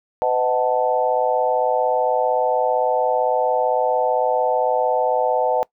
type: chord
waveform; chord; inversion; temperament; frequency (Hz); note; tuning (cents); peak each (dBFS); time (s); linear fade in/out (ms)
sine; B dominant seventh; none; equal with one note detuned; 506.6 / 622.3 / 740 / 880; B4 / D#5 / F#5 / A5; +44 / 0 / 0 / 0; -21 / -22 / -22 / -22; 0.22-5.63; 0
effects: noise-tail reverb RT60 0.1 s tail -22 dB re dry